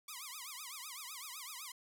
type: tone with vibrato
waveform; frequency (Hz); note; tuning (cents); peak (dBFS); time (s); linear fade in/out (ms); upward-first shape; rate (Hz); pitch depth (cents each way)
5% pulse; 1108.7; C#6; 0; -33; 0.08-1.72; 5; triangle; 7.9; 280
effects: none